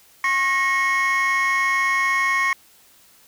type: tone cluster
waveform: triangle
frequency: 1084 / 1871 / 2187 Hz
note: C#6 / A#6 / C#7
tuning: -39 / +6 / -24 cents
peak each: -19 dBFS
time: 0.24-2.53 s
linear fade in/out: 2 ms
effects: tanh soft clip ceiling -12 dBFS + white hiss -53 dBFS RMS until 3.27 s